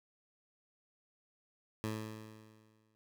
15% pulse tone with exponential decay, 109.1 Hz, A2, 14 cents flat, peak -28 dBFS, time 1.84-2.95 s, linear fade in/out 0 ms, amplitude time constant 240 ms, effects none

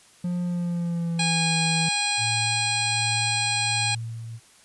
triangle tone with pitch glide, 176.8 to 163.07 Hz, F3 to E3, +22 to -18 cents, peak -22 dBFS, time 0.24-1.89 s, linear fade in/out 5 ms, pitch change -140 cents, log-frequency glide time 0.43-1.55 s
harmonic tone, 821 Hz, G#5, 20 cents flat, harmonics 1 / 2 / 3 / 4 / 5 / 6 / 7 / 9 / 10, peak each -30 / -35 / -27 / -32 / -28 / -38 / -39 / -36 / -31 dBFS, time 1.19-3.95 s, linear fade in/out 5 ms
sine tone with tremolo, 114.3 Hz, A#2, 34 cents flat, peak -28 dBFS, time 2.17-4.4 s, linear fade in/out 50 ms, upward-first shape sine, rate 1.3 Hz, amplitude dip 45%
effects white hiss -54 dBFS RMS until 4.64 s + resampled to 24000 Hz

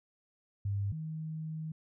sine tone pair in turn, 100 / 157.73 Hz, G2 / D#3, +35 / +24 cents, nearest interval minor sixth, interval 789 cents, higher second, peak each -30 / -36 dBFS, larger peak first, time 0.65-0.92 / 0.92-1.72 s, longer second, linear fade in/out 5 ms, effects none

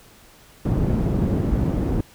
white low-pass noise, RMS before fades -21 dBFS, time 0.65-2.01 s, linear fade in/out 5 ms, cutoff 210 Hz, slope 12 dB/octave, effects pink hiss -50 dBFS RMS until 2.14 s

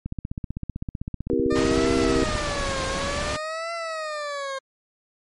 click train, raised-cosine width 5 ms, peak -17 dBFS, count 37, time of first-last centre 0.06-2.353 s, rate 15.7 Hz
sine chord, C dominant seventh, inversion none, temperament just, 261.6 / 327 / 392.4 / 470.9 Hz, C4 / E4 / G4 / Bb4, 0 / -14 / +2 / +18 cents, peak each -25 dBFS, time 1.3-2.24 s, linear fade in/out 0 ms
20% pulse tone with vibrato, 598 Hz, D5, 31 cents sharp, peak -23 dBFS, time 1.5-4.59 s, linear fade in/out 10 ms, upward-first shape triangle, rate 0.56 Hz, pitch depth 220 cents each way
pink noise, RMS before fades -28 dBFS, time 1.55-3.37 s, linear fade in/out 10 ms
effects low-pass 7000 Hz 12 dB/octave + MP3 48 kbps

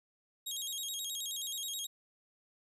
20% pulse tone with vibrato, 3514 Hz, A7, 3 cents flat, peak -31 dBFS, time 0.46-1.87 s, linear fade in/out 10 ms, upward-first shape square, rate 9.4 Hz, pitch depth 130 cents each way, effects none

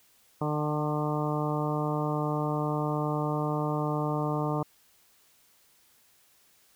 harmonic tone with a mistuned harmonic, 150.1 Hz, D3, 38 cents sharp, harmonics 1 / 2 / 3 / 4 / 5 / 6 / 7 / 8, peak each -30 / -33 / -35 / -36 / -37 / -38 / -38 / -39 dBFS, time 0.41-4.63 s, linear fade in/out 5 ms, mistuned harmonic 7, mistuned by +18 cents, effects white hiss -63 dBFS RMS until 6.75 s

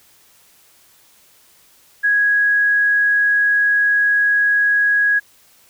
sine tone, 1660 Hz, G#6, 1 cent flat, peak -12 dBFS, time 2.03-5.2 s, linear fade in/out 20 ms, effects white hiss -52 dBFS RMS until 5.69 s

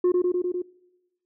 sine tone with echo, 358.7 Hz, F4, 46 cents sharp, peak -14 dBFS, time 0.04-0.12 s, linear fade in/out 5 ms, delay 100 ms, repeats 5, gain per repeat -2 dB, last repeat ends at 0.62 s, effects noise-tail reverb RT60 1.0 s tail -23 dB re dry + tanh soft clip ceiling -16 dBFS

